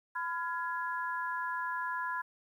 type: chord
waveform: sine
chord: F diminished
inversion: second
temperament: just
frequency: 1005.8 / 1396.9 / 1676.3 Hz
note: Cb6 / F6 / Ab6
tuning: +31 / 0 / +16 cents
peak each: -35 / -40 / -38 dBFS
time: 0.15-2.22 s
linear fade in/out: 10 ms
effects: 11-bit